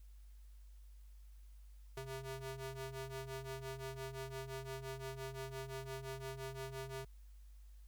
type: ring-modulated tone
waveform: sawtooth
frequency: 266.2 Hz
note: C4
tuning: 30 cents sharp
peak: -37 dBFS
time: 1.97-7.05 s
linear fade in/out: 5 ms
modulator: 136 Hz
effects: added 50 Hz sine -54 dBFS peak until 7.87 s + white hiss -75 dBFS RMS until 7.87 s

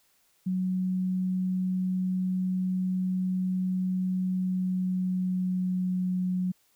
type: tone with pitch glide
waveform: sine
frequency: 185 to 182.88 Hz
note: F#3 to F#3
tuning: 0 to -20 cents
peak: -25 dBFS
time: 0.46-6.52 s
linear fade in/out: 10 ms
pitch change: -20 cents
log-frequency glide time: 4.26-6.23 s
effects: white hiss -67 dBFS RMS until 6.75 s

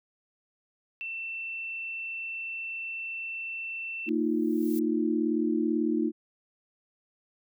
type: tone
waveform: sine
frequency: 2683 Hz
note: E7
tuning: 30 cents sharp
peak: -33 dBFS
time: 1.01-4.09 s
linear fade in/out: 0 ms
type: chord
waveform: sine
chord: Bb suspended fourth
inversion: none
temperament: equal with one note detuned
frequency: 228.5 / 311.1 / 349.2 Hz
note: Bb3 / Eb4 / F4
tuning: -34 / 0 / 0 cents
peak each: -29 / -27 / -30 dBFS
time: 4.06-6.12 s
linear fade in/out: 50 ms
type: noise with exponential growth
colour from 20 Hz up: violet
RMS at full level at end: -40 dBFS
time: 4.14-4.79 s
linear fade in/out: 0 ms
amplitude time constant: 140 ms
effects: none

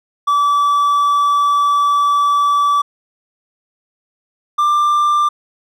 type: tone pair in turn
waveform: triangle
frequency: 1154 / 1186.4 Hz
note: D6 / D6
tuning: -31 / +17 cents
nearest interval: unison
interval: 48 cents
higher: second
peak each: -9 dBFS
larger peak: neither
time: 0.27-2.82 / 4.58-5.29 s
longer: first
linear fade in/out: 10 ms
effects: none

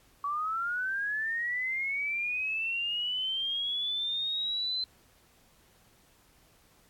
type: linear sweep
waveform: sine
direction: up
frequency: 1128 to 4085 Hz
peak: -29 dBFS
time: 0.24-4.84 s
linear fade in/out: 2 ms
effects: pink hiss -63 dBFS RMS until 6.89 s + AAC 64 kbps

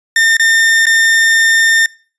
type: tone with dropouts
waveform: 40% pulse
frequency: 1811 Hz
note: A6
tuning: 49 cents sharp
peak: -7 dBFS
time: 0.16-1.86 s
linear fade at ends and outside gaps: 2 ms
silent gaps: 0.369-0.396 / 0.856-0.867 s
effects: noise-tail reverb RT60 0.4 s tail -23 dB re dry + resampled to 24000 Hz

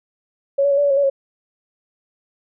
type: tone with pitch steps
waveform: sine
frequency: 555 / 567 / 557 / 577 / 568 / 546 / 567 / 547 Hz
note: C#5 / C#5 / C#5 / D5 / C#5 / C#5 / C#5 / C#5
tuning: +2 / +39 / +8 / -31 / +42 / -26 / +39 / -23 cents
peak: -13 dBFS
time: 0.58-1.1 s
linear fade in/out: 10 ms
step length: 65 ms
effects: none

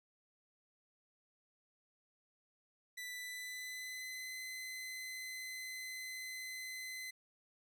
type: tone with pitch glide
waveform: sawtooth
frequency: 1983 to 2039 Hz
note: B6 to C7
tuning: +7 to -45 cents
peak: -40 dBFS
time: 2.97-7.11 s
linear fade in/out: 10 ms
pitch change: +48 cents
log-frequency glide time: 3.09-4.39 s
effects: none

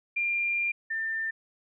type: tone pair in turn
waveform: sine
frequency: 2393 / 1792.7 Hz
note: D7 / A6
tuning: +32 / +32 cents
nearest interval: perfect fourth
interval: 500 cents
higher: first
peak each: -25 / -28 dBFS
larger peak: first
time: 0.16-0.72 / 0.9-1.31 s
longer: first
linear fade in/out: 10 ms
effects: none

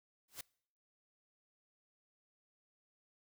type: noise with exponential growth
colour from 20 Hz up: white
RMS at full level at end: -40 dBFS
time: 0.28-0.41 s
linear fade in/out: 5 ms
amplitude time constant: 27 ms
effects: noise-tail reverb RT60 0.6 s tail -25 dB re dry

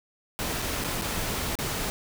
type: noise with dropouts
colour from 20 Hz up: pink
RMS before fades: -30 dBFS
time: 0.39-1.9 s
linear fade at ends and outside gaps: 0 ms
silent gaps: 0.618-0.622 / 0.84-0.845 / 1.014-1.02 / 1.554-1.588 s
effects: none

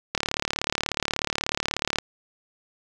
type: click train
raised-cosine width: 0.2 ms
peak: -6 dBFS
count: 68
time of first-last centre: 0.15-1.986 s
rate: 36.5 Hz
effects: none

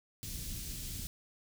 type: band-stop noise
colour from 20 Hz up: pink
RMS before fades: -41 dBFS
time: 0.23-1.07 s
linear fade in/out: 0 ms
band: 170 to 4400 Hz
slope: 12 dB/octave
effects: none

